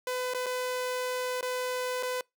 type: tone with dropouts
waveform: sawtooth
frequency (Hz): 503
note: B4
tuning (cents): +32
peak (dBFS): -26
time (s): 0.07-2.21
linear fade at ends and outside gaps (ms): 2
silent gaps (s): 0.337-0.346 / 0.461-0.464 / 1.41-1.427 / 2.027-2.031
effects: noise-tail reverb RT60 0.2 s tail -26 dB re dry